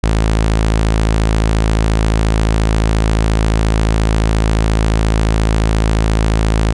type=tone; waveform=sawtooth; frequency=54.3 Hz; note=A1; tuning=22 cents flat; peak=-7 dBFS; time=0.03-6.73 s; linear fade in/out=10 ms; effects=resampled to 22050 Hz